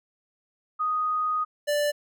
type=tone pair in turn; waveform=sine / square; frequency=1244.5 / 587.3 Hz; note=D#6 / D5; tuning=0 / 0 cents; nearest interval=octave + minor second; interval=1300 cents; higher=first; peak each=-23 dBFS; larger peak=neither; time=0.79-1.45 / 1.67-1.92 s; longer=first; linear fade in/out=20 ms; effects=none